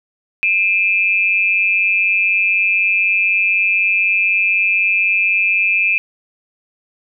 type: tone pair together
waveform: sine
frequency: 2400 / 2592 Hz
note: D7 / E7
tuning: +37 / -30 cents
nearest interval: minor second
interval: 133 cents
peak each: -15 dBFS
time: 0.43-5.98 s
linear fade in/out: 0 ms
effects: none